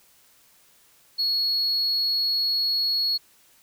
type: tone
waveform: sine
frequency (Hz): 4340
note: C#8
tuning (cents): -37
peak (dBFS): -19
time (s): 1.18-3.18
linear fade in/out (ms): 20
effects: tanh soft clip ceiling -19 dBFS + white hiss -58 dBFS RMS until 3.62 s